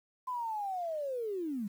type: linear sweep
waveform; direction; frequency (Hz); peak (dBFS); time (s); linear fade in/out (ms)
sine; down; 1025 to 190.6; -33; 0.27-1.68; 10
effects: 10-bit

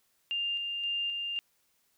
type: tone with tremolo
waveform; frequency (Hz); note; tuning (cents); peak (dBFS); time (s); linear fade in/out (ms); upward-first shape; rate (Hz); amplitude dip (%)
sine; 2800; F7; +4; -29; 0.31-1.39; 0; square; 1.9; 30
effects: white hiss -72 dBFS RMS until 1.97 s

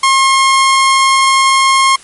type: tone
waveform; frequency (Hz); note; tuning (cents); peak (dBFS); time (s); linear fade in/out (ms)
sawtooth; 1073; C6; +43; -3; 0.03-1.96; 5
effects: white hiss -38 dBFS RMS until 2.03 s + MP3 48 kbps

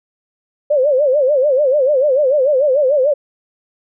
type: tone with vibrato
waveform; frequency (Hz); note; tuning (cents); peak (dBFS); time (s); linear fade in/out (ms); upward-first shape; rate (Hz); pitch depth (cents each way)
sine; 554; C#5; -1; -10; 0.7-3.14; 10; sine; 6.8; 160
effects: none

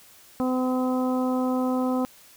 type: harmonic tone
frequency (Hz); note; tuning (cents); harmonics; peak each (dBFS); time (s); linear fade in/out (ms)
255.2; C4; -43; 1 / 2 / 3 / 4 / 5; -23 / -29 / -33 / -35 / -37; 0.4-2.05; 0
effects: white hiss -52 dBFS RMS until 2.36 s

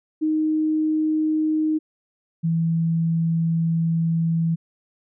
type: tone pair in turn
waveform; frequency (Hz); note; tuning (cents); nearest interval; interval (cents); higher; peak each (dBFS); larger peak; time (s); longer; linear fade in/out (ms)
sine; 311.1 / 164.8; D#4 / E3; 0 / 0; major seventh; 1100; first; -18; neither; 0.21-1.79 / 2.43-4.56; second; 20
effects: none

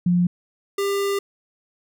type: tone pair in turn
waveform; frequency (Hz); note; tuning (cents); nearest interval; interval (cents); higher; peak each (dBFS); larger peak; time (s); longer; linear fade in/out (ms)
sine / square; 176.6 / 398.6; F3 / G4; +20 / +29; octave + major second; 1409; second; -15 / -21; first; 0.06-0.27 / 0.78-1.19; second; 5
effects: none

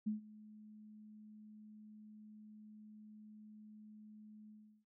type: tone with ADSR envelope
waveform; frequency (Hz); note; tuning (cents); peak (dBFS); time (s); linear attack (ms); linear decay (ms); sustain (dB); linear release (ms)
sine; 213.3; G#3; +46; -33; 0.06-4.85; 14; 130; -21; 360
effects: none

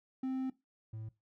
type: tone pair in turn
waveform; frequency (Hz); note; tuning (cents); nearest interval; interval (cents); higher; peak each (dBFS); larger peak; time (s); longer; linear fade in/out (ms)
triangle; 261.6 / 109.99; C4 / A2; 0 / 0; octave + minor third; 1500; first; -31 / -39; first; 0.23-0.5 / 0.93-1.09; first; 5
effects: noise-tail reverb RT60 0.2 s tail -18 dB re dry

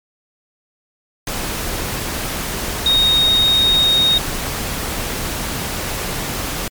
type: tone in noise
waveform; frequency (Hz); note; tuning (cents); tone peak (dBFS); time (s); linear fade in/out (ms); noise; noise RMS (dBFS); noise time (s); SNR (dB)
sine; 3729; A#7; 0; -11; 2.86-4.18; 2; pink; -23; 1.27-6.68; +9
effects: MP3 96 kbps

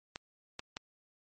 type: clicks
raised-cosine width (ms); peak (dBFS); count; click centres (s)
0.2; -21; 3; 0.159 / 0.594 / 0.769
effects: MP3 32 kbps

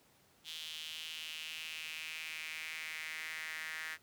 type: tone with high-pass filter sweep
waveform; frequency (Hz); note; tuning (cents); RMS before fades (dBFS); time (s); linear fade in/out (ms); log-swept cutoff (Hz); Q
sawtooth; 158.2; D#3; +29; -44; 0.44-3.98; 50; 3300 to 1800; 4.2
effects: pink hiss -67 dBFS RMS until 4.02 s + high-pass 100 Hz 12 dB/octave

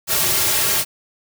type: noise with comb filter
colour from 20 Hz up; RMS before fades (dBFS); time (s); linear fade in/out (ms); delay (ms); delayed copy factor
white; -18; 0.07-0.85; 50; 4; -0.8
effects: none

